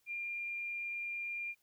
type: tone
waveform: sine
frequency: 2397 Hz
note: D7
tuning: 35 cents sharp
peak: -37 dBFS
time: 0.06-1.55 s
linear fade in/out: 50 ms
effects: white hiss -75 dBFS RMS until 1.62 s